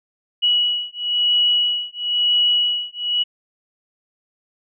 sine beating tone pair, 2926 / 2927 Hz, F#7 / F#7, -20 / -19 cents, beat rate 1 Hz, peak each -19 / -19 dBFS, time 0.42-3.24 s, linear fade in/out 20 ms, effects none

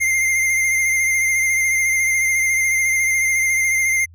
square tone with vibrato, 2102 Hz, C7, 7 cents sharp, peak -16 dBFS, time 0-4.06 s, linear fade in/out 20 ms, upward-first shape sine, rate 14 Hz, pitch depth 25 cents each way, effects added 84 Hz sine -42 dBFS peak until 4.14 s + resampled to 32000 Hz

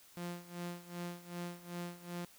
sawtooth tone with tremolo, 174.61 Hz, F3, in tune, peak -35 dBFS, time 0.17-2.25 s, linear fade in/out 0 ms, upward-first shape sine, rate 2.6 Hz, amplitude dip 85%, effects white hiss -61 dBFS RMS until 2.38 s

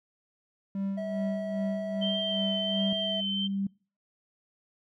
triangle tone with tremolo, 196 Hz, G3, in tune, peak -26 dBFS, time 0.75-2.93 s, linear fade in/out 2 ms, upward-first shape sine, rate 2.5 Hz, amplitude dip 60%
triangle tone with pitch glide, 647 to 653 Hz, E5 to E5, -32 to -17 cents, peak -31 dBFS, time 0.97-3.21 s, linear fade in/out 10 ms, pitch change +15 cents, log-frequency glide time 1.56-2.53 s
sine tone with exponential growth, 196.6 Hz, G3, 5 cents sharp, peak -26 dBFS, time 1.23-3.67 s, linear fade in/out 5 ms, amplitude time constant 530 ms
sine tone with vibrato, 3119 Hz, G7, 9 cents flat, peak -29 dBFS, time 2.01-3.48 s, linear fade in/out 20 ms, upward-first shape sine, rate 1.4 Hz, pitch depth 21 cents each way
effects noise-tail reverb RT60 0.4 s tail -26 dB re dry

